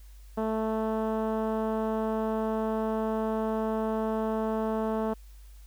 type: tone with low-pass filter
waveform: 10% pulse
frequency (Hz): 220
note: A3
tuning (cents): 0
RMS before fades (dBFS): -29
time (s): 0.37-5.14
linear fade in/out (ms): 10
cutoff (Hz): 820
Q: 0.6
effects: added 50 Hz sine -46 dBFS peak until 5.66 s + white hiss -62 dBFS RMS until 5.66 s